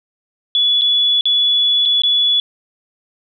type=tone with dropouts; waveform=sine; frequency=3417 Hz; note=G#7; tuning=49 cents sharp; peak=-11 dBFS; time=0.55-2.4 s; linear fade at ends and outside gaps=1 ms; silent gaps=0.812-0.818 / 1.21-1.255 / 1.854-1.858 / 2.02-2.035 s; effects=none